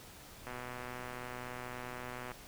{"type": "click train", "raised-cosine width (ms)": 0.5, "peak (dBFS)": -28, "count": 230, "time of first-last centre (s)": [0.47, 2.317], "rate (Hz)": 124, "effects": ["pink hiss -53 dBFS RMS until 2.47 s"]}